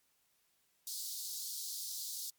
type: high-pass noise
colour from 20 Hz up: pink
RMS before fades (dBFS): -42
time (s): 0.87-2.3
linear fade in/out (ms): 2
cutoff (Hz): 4000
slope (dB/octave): 48
effects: white hiss -75 dBFS RMS until 2.38 s + MP3 96 kbps